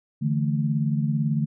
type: chord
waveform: sine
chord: D suspended second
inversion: none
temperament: equal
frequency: 146.83 / 164.81 / 220 Hz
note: D3 / E3 / A3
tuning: 0 / 0 / 0 cents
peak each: -23 / -28 / -26 dBFS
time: 0.21-1.46 s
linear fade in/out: 20 ms
effects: none